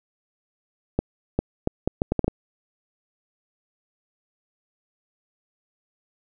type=accelerating click train; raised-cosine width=2 ms; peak=-7 dBFS; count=9; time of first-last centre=0.99-2.28 s; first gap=400 ms; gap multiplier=0.71; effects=none